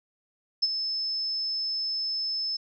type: tone with ADSR envelope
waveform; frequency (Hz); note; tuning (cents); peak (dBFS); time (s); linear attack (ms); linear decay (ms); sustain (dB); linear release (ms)
sine; 5240; E8; -11; -18; 0.62-2.57; 13; 34; -9; 10
effects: none